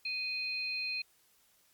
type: tone pair together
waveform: sine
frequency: 2489 / 4186 Hz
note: D#7 / C8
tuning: 0 / 0 cents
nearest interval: major sixth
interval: 900 cents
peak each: -35 / -38 dBFS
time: 0.05-1.02 s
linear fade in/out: 5 ms
effects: white hiss -68 dBFS RMS until 1.73 s + Opus 48 kbps